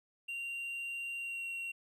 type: tone with pitch glide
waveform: triangle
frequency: 2767 to 2743 Hz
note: F7 to F7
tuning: -17 to -32 cents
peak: -36 dBFS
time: 0.28-1.72 s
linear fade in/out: 10 ms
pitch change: -15 cents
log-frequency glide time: 1.18-1.45 s
effects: none